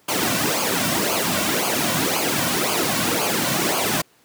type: noise with flanger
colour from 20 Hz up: pink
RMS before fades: -21 dBFS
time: 0.08-4.02 s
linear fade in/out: 10 ms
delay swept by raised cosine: 0.53 to 2.43 ms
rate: 1.9 Hz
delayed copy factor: -0.7
effects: pink hiss -57 dBFS RMS until 4.24 s + high-pass 150 Hz 12 dB/octave